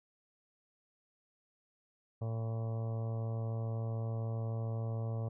harmonic tone with a mistuned harmonic, 113 Hz, A2, 47 cents sharp, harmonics 1 / 2 / 3 / 4 / 5 / 6 / 7 / 8 / 9 / 10, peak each -34 / -48 / -54 / -48 / -48 / -52 / -56 / -62 / -60 / -60 dBFS, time 2.21-5.29 s, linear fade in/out 10 ms, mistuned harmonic 8, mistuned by +70 cents, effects none

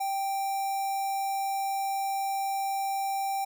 square tone with notch filter, 784 Hz, G5, in tune, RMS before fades -30 dBFS, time 0-3.45 s, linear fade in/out 10 ms, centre 3200 Hz, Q 0.75, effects none

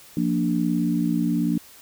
sine chord, Bb major, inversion second, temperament equal, 174.61 / 233.1 / 293.7 Hz, F3 / Bb3 / D4, 0 / 0 / 0 cents, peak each -24 dBFS, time 0.17-1.58 s, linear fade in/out 2 ms, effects white hiss -48 dBFS RMS until 1.81 s

